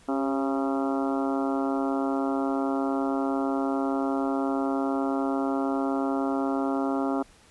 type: harmonic tone with a mistuned harmonic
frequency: 136.5 Hz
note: C#3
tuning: 26 cents flat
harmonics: 2 / 3 / 4 / 5 / 6 / 7 / 8 / 9 / 10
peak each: -26 / -33 / -35 / -33 / -36 / -39 / -41 / -39 / -40 dBFS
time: 0.08-7.23 s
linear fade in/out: 10 ms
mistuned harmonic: 3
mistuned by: -47 cents
effects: pink hiss -56 dBFS RMS until 7.5 s + resampled to 24000 Hz